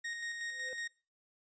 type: tone with tremolo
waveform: 40% pulse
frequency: 1864.7 Hz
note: A#6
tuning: in tune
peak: -36 dBFS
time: 0.04-0.88 s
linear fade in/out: 10 ms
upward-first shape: square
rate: 5.4 Hz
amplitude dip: 35%
type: tone with exponential growth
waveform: triangle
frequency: 512 Hz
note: C5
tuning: 38 cents flat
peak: -40 dBFS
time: 0.4-0.73 s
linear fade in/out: 0 ms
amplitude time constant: 71 ms
effects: noise-tail reverb RT60 0.4 s tail -25 dB re dry + resampled to 16000 Hz